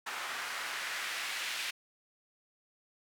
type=noise with band-pass filter sweep; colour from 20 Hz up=white; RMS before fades=-38 dBFS; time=0.06-1.71 s; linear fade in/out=10 ms; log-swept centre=1300 to 2400 Hz; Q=1.3; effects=none